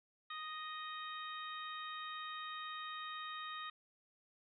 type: harmonic tone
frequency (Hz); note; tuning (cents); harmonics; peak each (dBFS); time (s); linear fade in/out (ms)
622; D#5; -1; 2 / 3 / 4 / 5 / 6; -45 / -50 / -56 / -56 / -50; 0.3-3.7; 5
effects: none